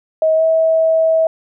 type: tone with pitch glide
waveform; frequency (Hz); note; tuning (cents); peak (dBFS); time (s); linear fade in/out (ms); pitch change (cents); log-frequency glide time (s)
sine; 635 to 646.1; D#5 to E5; +35 to -35; -10; 0.22-1.27; 2; +30; 0.35-0.43
effects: none